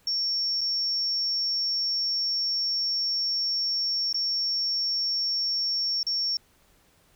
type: tone with dropouts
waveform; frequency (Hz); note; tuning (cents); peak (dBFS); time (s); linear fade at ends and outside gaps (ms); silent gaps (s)
triangle; 5480; F8; -34; -21; 0.07-6.37; 2; 0.609-0.613 / 4.128-4.144 / 6.03-6.067
effects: tanh soft clip ceiling -22 dBFS + pink hiss -62 dBFS RMS until 7.15 s